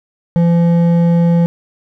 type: tone with hard clipping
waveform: sine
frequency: 170.2 Hz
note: F3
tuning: 44 cents flat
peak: -10 dBFS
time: 0.36-1.46 s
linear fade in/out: 0 ms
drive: 8 dB
effects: none